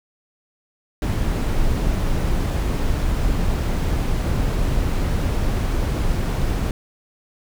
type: noise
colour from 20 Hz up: brown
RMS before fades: -20 dBFS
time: 1.02-6.71 s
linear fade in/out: 2 ms
effects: none